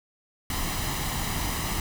pink noise with comb filter, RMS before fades -29 dBFS, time 0.5-1.8 s, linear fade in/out 2 ms, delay 1 ms, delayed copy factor +0.55, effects none

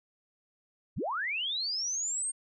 sine linear sweep, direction up, 36.71 to 8670 Hz, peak -30 dBFS, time 0.96-2.32 s, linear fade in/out 20 ms, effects none

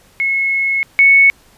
sine tone pair in turn, 2181 / 2211 Hz, C#7 / C#7, -29 / -5 cents, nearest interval unison, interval 24 cents, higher second, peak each -13 / -5 dBFS, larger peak second, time 0.2-0.83 / 0.99-1.3 s, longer first, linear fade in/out 0 ms, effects pink hiss -49 dBFS RMS until 1.57 s + resampled to 32000 Hz

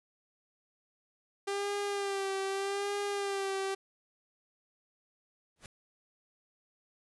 sawtooth tone with vibrato, 396.5 Hz, G4, 20 cents sharp, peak -28 dBFS, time 1.47-3.75 s, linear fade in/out 10 ms, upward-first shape sine, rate 0.82 Hz, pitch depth 41 cents each way
pink noise with exponential growth, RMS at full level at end -44 dBFS, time 5.56-5.66 s, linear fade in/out 1 ms, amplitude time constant 20 ms
effects resampled to 24000 Hz

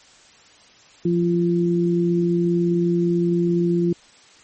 sine tone pair together, 173.85 / 344.3 Hz, F3 / F4, -8 / -25 cents, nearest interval octave, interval 1183 cents, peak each -19 / -19 dBFS, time 1.05-3.93 s, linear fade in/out 5 ms, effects white hiss -50 dBFS RMS until 4.43 s + MP3 32 kbps

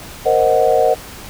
sine chord, C half-diminished seventh, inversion third, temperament equal, 466.2 / 523.3 / 622.3 / 740 Hz, Bb4 / C5 / Eb5 / Gb5, 0 / 0 / 0 / 0 cents, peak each -16 dBFS, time 0.25-0.95 s, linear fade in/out 20 ms, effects pink hiss -34 dBFS RMS until 1.29 s

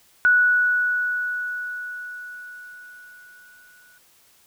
sine tone with exponential decay, 1472 Hz, F#6, 9 cents flat, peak -12 dBFS, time 0.25-3.98 s, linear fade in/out 0 ms, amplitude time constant 810 ms, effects white hiss -57 dBFS RMS until 4.46 s

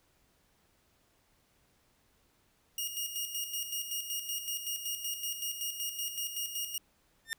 10% pulse tone with tremolo, 2855 Hz, F7, 37 cents sharp, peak -24 dBFS, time 2.78-6.78 s, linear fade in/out 2 ms, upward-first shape square, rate 5.3 Hz, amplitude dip 55%
sawtooth tone with exponential growth, 1800 Hz, A6, 39 cents sharp, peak -25 dBFS, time 7.25-7.33 s, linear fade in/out 0 ms, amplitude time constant 17 ms
effects pink hiss -70 dBFS RMS until 7.38 s

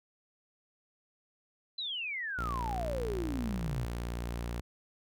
sine exponential sweep, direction down, 4084 to 114.7 Hz, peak -34 dBFS, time 1.78-3.85 s, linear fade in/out 5 ms
sawtooth tone, 58.9 Hz, A#1, 19 cents sharp, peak -31 dBFS, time 2.38-4.61 s, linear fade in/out 10 ms
effects none

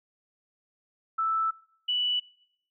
sine tone pair in turn, 1318.5 / 2960 Hz, E6 / F#7, 0 / 0 cents, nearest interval octave + major second, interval 1400 cents, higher second, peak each -24 dBFS, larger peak neither, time 1.18-1.51 / 1.88-2.2 s, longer first, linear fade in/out 10 ms, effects noise-tail reverb RT60 0.8 s tail -25 dB re dry

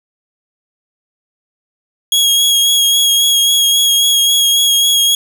sawtooth tone with vibrato, 3300 Hz, G#7, 12 cents flat, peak -6 dBFS, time 2.12-5.15 s, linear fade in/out 2 ms, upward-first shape sine, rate 3.7 Hz, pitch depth 20 cents each way, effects none

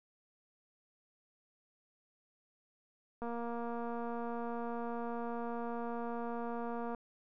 click train, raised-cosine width 1 ms, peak -28 dBFS, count 877, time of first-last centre 3.22-6.948 s, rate 235 Hz, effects none

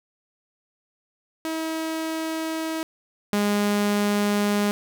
sawtooth tone pair in turn, 321 / 205.6 Hz, E4 / G#3, -46 / -17 cents, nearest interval minor sixth, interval 771 cents, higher first, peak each -22 / -16 dBFS, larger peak second, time 1.45-2.83 / 3.33-4.71 s, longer neither, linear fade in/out 0 ms, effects none

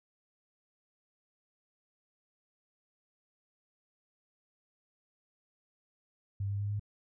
sine tone with pitch steps, 99.3 / 100.63 / 101.97 / 103.34 Hz, G2 / G2 / G#2 / G#2, +23 / +46 / -31 / -8 cents, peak -31 dBFS, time 6.4-6.796 s, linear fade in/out 5 ms, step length 99 ms, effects none

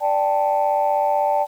sine chord, D suspended fourth, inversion none, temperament equal, 587.3 / 784 / 880 Hz, D5 / G5 / A5, 0 / 0 / 0 cents, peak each -20 dBFS, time 0-1.47 s, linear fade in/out 50 ms, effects tanh soft clip ceiling -9 dBFS + 8-bit

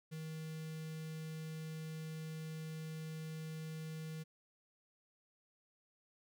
square tone with notch filter, 158.3 Hz, D#3, 30 cents sharp, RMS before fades -45 dBFS, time 0.11-4.24 s, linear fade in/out 20 ms, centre 880 Hz, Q 0.86, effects none

